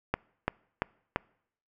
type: click train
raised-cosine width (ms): 0.5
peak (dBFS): -11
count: 4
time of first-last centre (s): 0.14-1.16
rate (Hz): 2.94
effects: noise-tail reverb RT60 0.7 s tail -26 dB re dry